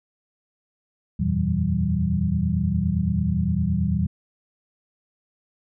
sine tone cluster, 81.4 / 90.9 / 118.4 / 163.4 / 191.5 Hz, E2 / F#2 / A#2 / E3 / G3, -21 / -30 / +27 / -15 / -40 cents, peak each -26 / -30 / -28 / -25 / -24 dBFS, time 1.19-4.07 s, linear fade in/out 10 ms, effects none

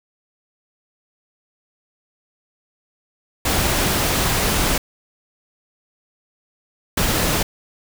pink noise bursts at uneven times, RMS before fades -19 dBFS, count 2, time 3.45-4.78 / 6.97-7.43 s, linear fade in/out 5 ms, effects none

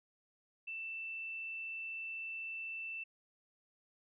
sine tone, 2664 Hz, E7, 18 cents sharp, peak -40 dBFS, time 0.67-3.04 s, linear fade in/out 10 ms, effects none

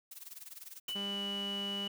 blue noise with tremolo, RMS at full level -46 dBFS, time 0.11-0.8 s, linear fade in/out 5 ms, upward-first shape sine, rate 20 Hz, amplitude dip 85%
sine tone with pitch glide, 2975 to 2949 Hz, F#7 to F#7, +9 to -6 cents, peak -36 dBFS, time 0.88-1.88 s, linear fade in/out 5 ms, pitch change -15 cents, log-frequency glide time 1.05-1.2 s
white noise with exponential decay, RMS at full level -41 dBFS, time 0.88-1.05 s, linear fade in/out 5 ms, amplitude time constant 35 ms
sawtooth tone, 200.6 Hz, G3, 40 cents sharp, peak -36 dBFS, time 0.95-1.88 s, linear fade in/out 10 ms
effects none

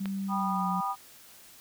sine tone with pitch glide, 195 to 183 Hz, G3 to F#3, -9 to -19 cents, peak -30 dBFS, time 0-0.81 s, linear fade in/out 10 ms, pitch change -110 cents, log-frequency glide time 0.34-0.68 s
click, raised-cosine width 0.3 ms, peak -22 dBFS, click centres 0.057 s
sine chord, G augmented, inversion none, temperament just, 784 / 980 / 1225 Hz, G5 / B5 / D#6, 0 / -14 / -27 cents, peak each -33 / -33 / -32 dBFS, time 0.28-0.96 s, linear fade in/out 50 ms
effects white hiss -53 dBFS RMS until 1.6 s

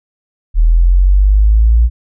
sine linear sweep, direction up, 38.89 to 58.8 Hz, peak -5 dBFS, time 0.54-1.9 s, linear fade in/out 50 ms, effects none

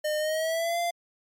square tone with pitch glide, 608 to 690.4 Hz, D#5 to F5, -40 to -20 cents, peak -26 dBFS, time 0.04-0.91 s, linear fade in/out 10 ms, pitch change +220 cents, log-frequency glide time 0.18-0.79 s, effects MP3 64 kbps

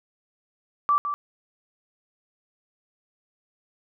sine tone with echo, 1163 Hz, D6, 17 cents flat, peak -17 dBFS, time 0.89-0.98 s, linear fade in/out 0 ms, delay 160 ms, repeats 1, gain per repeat -8 dB, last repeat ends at 1.14 s, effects none

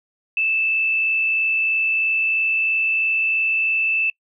sine tone with frequency modulation, 2637 Hz, E7, in tune, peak -17 dBFS, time 0.37-4.1 s, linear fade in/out 2 ms, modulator 63.1 Hz, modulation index 0.53, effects noise-tail reverb RT60 0.1 s tail -25 dB re dry

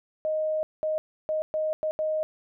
sine tone bursts at uneven times, 622.3 Hz, D#5, in tune, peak -24 dBFS, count 6, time 0.25-0.63 / 0.83-0.98 / 1.29-1.42 / 1.54-1.73 / 1.83-1.91 / 1.99-2.23 s, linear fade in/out 0 ms, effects none

